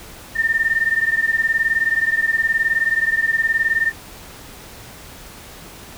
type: beating tone pair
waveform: sine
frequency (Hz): 1800 / 1819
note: A6 / A#6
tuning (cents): +39 / -43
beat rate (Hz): 19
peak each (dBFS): -18 / -19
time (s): 0.35-3.92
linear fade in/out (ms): 20
effects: pink hiss -39 dBFS RMS until 5.97 s